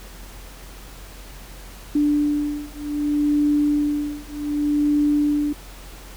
sine beating tone pair, 293.7 / 294.35 Hz, D4 / D4, 0 / +4 cents, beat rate 0.65 Hz, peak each -21 dBFS, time 1.95-5.53 s, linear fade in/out 5 ms, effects added 45 Hz sine -39 dBFS peak until 6.16 s + pink hiss -43 dBFS RMS until 6.16 s

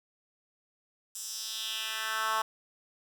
10% pulse tone with high-pass filter sweep, 220 Hz, A3, in tune, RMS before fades -34 dBFS, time 1.15-2.42 s, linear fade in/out 5 ms, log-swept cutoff 7500 to 1000 Hz, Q 2.2, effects none

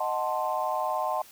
sine chord, D# diminished seventh, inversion none, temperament equal, 622.3 / 740 / 880 / 1046.5 Hz, D#5 / F#5 / A5 / C6, 0 / 0 / 0 / 0 cents, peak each -31 dBFS, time 0-1.22 s, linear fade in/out 5 ms, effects tanh soft clip ceiling -15 dBFS + white hiss -52 dBFS RMS until 1.31 s

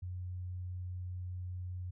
sine tone, 90.5 Hz, F#2, 38 cents flat, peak -38 dBFS, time 0.02-1.91 s, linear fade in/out 10 ms, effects none

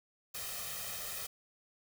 white noise with comb filter, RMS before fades -41 dBFS, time 0.34-1.27 s, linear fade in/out 10 ms, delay 1.6 ms, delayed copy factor +0.8, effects none

